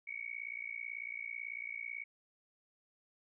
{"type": "tone with amplitude modulation", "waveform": "sine", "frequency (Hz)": 2239, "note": "C#7", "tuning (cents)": 17, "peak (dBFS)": -36, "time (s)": [0.07, 2.04], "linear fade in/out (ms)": 10, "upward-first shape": "sine", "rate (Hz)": 58.1, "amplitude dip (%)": 100, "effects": []}